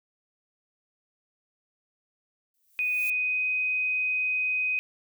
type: noise with exponential growth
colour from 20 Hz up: violet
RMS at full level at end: -36 dBFS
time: 2.54-3.1 s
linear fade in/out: 2 ms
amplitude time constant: 120 ms
type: tone with pitch glide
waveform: sine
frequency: 2489 to 2508 Hz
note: D#7 to D#7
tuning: 0 to +13 cents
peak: -24 dBFS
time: 2.79-4.79 s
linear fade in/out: 0 ms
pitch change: +13 cents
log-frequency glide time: 2.94-3.45 s
effects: none